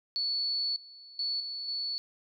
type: tone with level steps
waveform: sine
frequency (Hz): 4435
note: C#8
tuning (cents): 0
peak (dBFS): -28 / -48 / -29 / -35 / -31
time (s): 0.16-1.98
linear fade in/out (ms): 0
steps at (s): 0.76 / 1.19 / 1.4 / 1.68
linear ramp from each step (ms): 2
effects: none